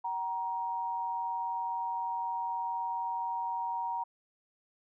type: tone pair together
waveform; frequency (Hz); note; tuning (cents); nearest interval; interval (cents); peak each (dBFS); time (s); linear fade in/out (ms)
sine; 761.3 / 942; F#5 / A#5; +49 / +18; major third; 369; -39 / -32; 0.04-4.04; 10
effects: none